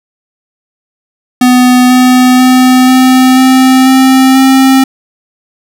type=tone with pitch steps; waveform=square; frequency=250 / 252.5 / 255 / 257.5 / 260 / 262.6 / 265.2 Hz; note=B3 / B3 / C4 / C4 / C4 / C4 / C4; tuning=+21 / +39 / -44 / -28 / -11 / +6 / +23 cents; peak=-3 dBFS; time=1.41-4.84 s; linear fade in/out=5 ms; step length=490 ms; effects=none